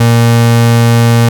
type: tone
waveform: 35% pulse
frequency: 117 Hz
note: A#2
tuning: 7 cents sharp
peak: -3 dBFS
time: 0-1.29 s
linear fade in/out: 5 ms
effects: none